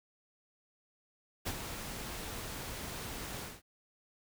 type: noise with ADSR envelope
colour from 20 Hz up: pink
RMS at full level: -35 dBFS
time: 1.45-3.62 s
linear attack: 23 ms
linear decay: 60 ms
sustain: -7 dB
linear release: 200 ms
effects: none